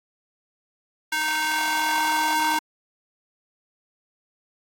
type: tone with high-pass filter sweep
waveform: square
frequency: 310 Hz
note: D#4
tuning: 6 cents flat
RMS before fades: -23 dBFS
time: 1.12-2.59 s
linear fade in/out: 5 ms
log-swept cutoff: 1400 to 770 Hz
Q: 1.7
effects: AAC 64 kbps